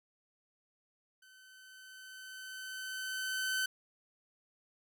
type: tone with level ramp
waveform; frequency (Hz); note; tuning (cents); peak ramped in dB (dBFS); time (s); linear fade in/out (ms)
sawtooth; 1525; G6; -48; -55 to -27; 1.22-3.66; 5
effects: none